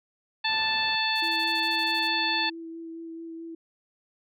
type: harmonic tone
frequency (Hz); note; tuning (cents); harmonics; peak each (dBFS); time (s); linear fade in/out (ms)
880; A5; 0; 1 / 2 / 3 / 4 / 5; -30 / -30 / -30 / -30 / -30; 0.44-2.5; 10
type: low-pass noise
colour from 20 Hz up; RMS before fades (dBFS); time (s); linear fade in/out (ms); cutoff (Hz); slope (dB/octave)
white; -47; 0.49-0.96; 10; 1100; 12
type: noise bursts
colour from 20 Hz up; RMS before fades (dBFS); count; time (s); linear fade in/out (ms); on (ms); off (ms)
violet; -42; 12; 1.15-2.078; 10; 59; 20
type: tone with vibrato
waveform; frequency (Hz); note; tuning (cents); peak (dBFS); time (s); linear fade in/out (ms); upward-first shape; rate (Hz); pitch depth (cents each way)
sine; 329.6; E4; 0; -36; 1.22-3.55; 5; sine; 4.6; 13
effects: low-pass 12000 Hz 12 dB/octave